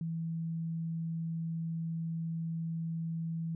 sine tone, 164.3 Hz, E3, 5 cents flat, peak -33 dBFS, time 0.01-3.55 s, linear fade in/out 2 ms, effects none

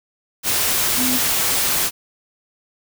sine tone in noise, 254.1 Hz, B3, 49 cents sharp, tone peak -21 dBFS, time 0.96-1.2 s, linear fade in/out 50 ms, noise white, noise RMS -19 dBFS, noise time 0.43-1.91 s, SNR -5 dB, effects none

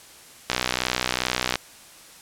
click train, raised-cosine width 0.2 ms, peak -4 dBFS, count 67, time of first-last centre 0.5-1.556 s, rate 62.5 Hz, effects white hiss -47 dBFS RMS until 2.21 s + low-pass 11000 Hz 12 dB/octave

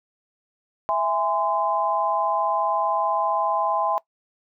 sine chord, E augmented, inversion none, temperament just, 659.3 / 824.1 / 1030.1 Hz, E5 / G#5 / B#5, 0 / -14 / -27 cents, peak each -25 / -24 / -24 dBFS, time 0.89-3.98 s, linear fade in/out 0 ms, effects noise-tail reverb RT60 0.1 s tail -20 dB re dry

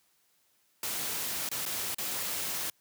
white noise with dropouts, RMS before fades -34 dBFS, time 0.83-2.7 s, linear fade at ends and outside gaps 2 ms, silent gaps 1.49-1.514 / 1.654-1.661 / 1.946-1.983 s, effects white hiss -70 dBFS RMS until 2.8 s + high-pass 80 Hz 12 dB/octave

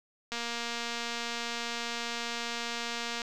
click train, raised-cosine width 0.2 ms, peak -18 dBFS, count 682, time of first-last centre 0.32-3.218 s, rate 235 Hz, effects none

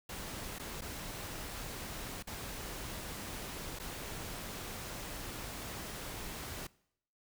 pink noise with dropouts, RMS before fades -43 dBFS, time 0.09-6.67 s, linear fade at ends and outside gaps 5 ms, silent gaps 0.586-0.595 / 0.81-0.818 / 2.226-2.271 / 3.789-3.797 s, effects noise-tail reverb RT60 0.7 s tail -22 dB re dry

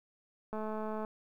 click train, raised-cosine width 1 ms, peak -26 dBFS, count 113, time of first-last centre 0.53-1.049 s, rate 216 Hz, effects 11-bit

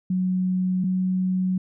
sine tone pair in turn, 184.4 / 185.32 Hz, F#3 / F#3, -6 / +3 cents, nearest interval unison, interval 9 cents, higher second, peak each -20 dBFS, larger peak neither, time 0.1-0.84 / 0.84-1.58 s, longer neither, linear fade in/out 5 ms, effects none

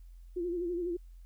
sine tone with vibrato, 349.4 Hz, F4, 1 cent sharp, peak -31 dBFS, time 0.36-0.97 s, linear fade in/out 10 ms, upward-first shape sine, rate 12 Hz, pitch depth 65 cents each way, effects added 43 Hz sine -48 dBFS peak until 1.25 s + white hiss -75 dBFS RMS until 1.25 s

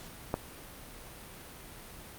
click, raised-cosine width 1 ms, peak -15 dBFS, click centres 0.341 s, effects pink hiss -48 dBFS RMS until 2.18 s + Opus 48 kbps

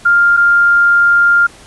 sine tone pair in turn, 1400 / 1400 Hz, F6 / F6, +4 / +4 cents, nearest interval unison, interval 0 cents, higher neither, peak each -6 dBFS, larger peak neither, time 0.05-0.37 / 0.37-1.47 s, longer second, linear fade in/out 10 ms, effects pink hiss -39 dBFS RMS until 1.66 s + resampled to 24000 Hz

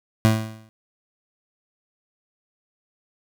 25% pulse tone with exponential decay, 110 Hz, A2, in tune, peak -8 dBFS, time 0.25-0.69 s, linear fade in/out 0 ms, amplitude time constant 94 ms, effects none

